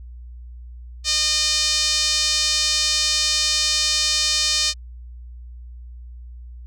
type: tone with band-pass filter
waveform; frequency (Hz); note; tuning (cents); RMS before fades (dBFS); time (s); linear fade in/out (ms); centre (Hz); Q
5% pulse; 610; D#5; -34; -20; 1.04-4.74; 50; 5000; 1.5
effects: added 60 Hz sine -35 dBFS peak until 6.66 s